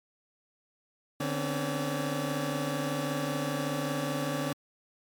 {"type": "tone cluster", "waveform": "25% pulse", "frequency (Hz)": [148, 254.7, 270.9, 575], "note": ["D3", "C4", "C#4", "D5"], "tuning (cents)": [14, -46, -40, -37], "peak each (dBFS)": [-30, -34, -31, -32], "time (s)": [1.2, 4.53], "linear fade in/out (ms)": 5, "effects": ["MP3 96 kbps"]}